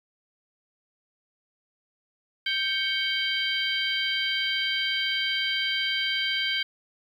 harmonic tone with a mistuned harmonic, 784 Hz, G5, in tune, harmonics 2 / 3 / 4 / 5 / 6, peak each -31 / -31 / -27 / -36 / -36 dBFS, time 2.46-6.63 s, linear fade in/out 5 ms, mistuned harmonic 3, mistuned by -92 cents, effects 9-bit

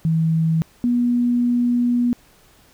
sine tone pair in turn, 161.7 / 242.3 Hz, E3 / B3, -33 / -33 cents, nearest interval perfect fifth, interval 700 cents, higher second, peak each -15 dBFS, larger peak neither, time 0.05-0.62 / 0.84-2.13 s, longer second, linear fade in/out 0 ms, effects pink hiss -53 dBFS RMS until 2.73 s

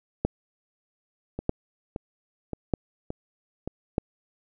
two click trains, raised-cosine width 2 ms, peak -9 / -18 dBFS, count 4 / 5, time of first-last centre 0.25-3.981 / 1.39-3.676 s, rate 0.804 / 1.75 Hz, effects none

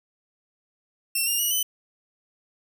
5% pulse tone with pitch steps, 2706 / 2806 / 2910 / 3018 Hz, E7 / F7 / F#7 / F#7, +45 / +8 / -29 / +34 cents, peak -14 dBFS, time 1.15-1.63 s, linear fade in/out 5 ms, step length 120 ms, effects none

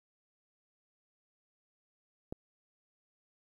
click, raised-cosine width 2 ms, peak -25 dBFS, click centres 2.325 s, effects 10-bit

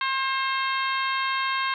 harmonic tone, 533 Hz, C5, 32 cents sharp, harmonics 2 / 3 / 4 / 5 / 6 / 7 / 8, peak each -26 / -30 / -32 / -34 / -36 / -37 / -38 dBFS, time 0.01-1.74 s, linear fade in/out 2 ms, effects none

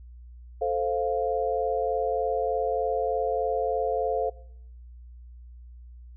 sine chord, F major, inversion first, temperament equal, 440 / 523.3 / 698.5 Hz, A4 / C5 / F5, 0 / 0 / 0 cents, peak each -28 dBFS, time 0.61-4.3 s, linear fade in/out 10 ms, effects noise-tail reverb RT60 0.7 s tail -21 dB re dry + added 60 Hz sine -43 dBFS peak until 6.16 s

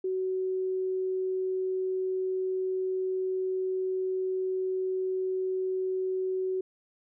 sine tone, 374.6 Hz, F#4, 21 cents sharp, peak -27 dBFS, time 0.04-6.61 s, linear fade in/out 5 ms, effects none

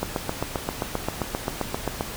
click train, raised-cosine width 1 ms, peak -10 dBFS, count 16, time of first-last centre 0.03-2.009 s, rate 7.58 Hz, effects pink hiss -35 dBFS RMS until 2.16 s

